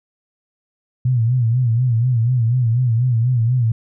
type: tone with vibrato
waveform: sine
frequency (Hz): 120.2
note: B2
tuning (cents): -46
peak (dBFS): -13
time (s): 1.05-3.72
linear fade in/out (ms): 5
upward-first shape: sine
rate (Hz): 4.1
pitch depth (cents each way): 120
effects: none